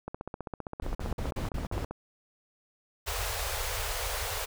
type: click train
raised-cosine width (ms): 1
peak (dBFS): -22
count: 29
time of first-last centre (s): 0.08-1.91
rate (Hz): 15.3
type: noise bursts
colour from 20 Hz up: brown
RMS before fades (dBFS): -33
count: 6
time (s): 0.82-1.85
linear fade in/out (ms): 5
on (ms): 130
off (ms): 50
type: band-stop noise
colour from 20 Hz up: pink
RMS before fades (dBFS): -33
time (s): 3.06-4.46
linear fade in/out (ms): 20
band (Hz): 100 to 430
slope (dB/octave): 48
effects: none